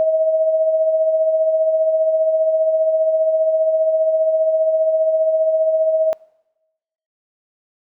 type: tone with tremolo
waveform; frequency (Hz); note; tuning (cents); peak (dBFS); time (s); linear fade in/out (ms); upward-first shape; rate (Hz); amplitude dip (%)
sine; 637; D#5; +41; -11; 0-6.13; 0; triangle; 15; 50
effects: noise-tail reverb RT60 1.0 s tail -24 dB re dry